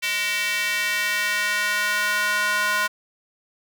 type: tone with high-pass filter sweep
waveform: square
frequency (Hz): 207.7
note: G#3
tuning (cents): 0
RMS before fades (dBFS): -23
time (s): 0.02-2.88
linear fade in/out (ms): 20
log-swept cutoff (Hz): 2300 to 1300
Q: 2.6
effects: none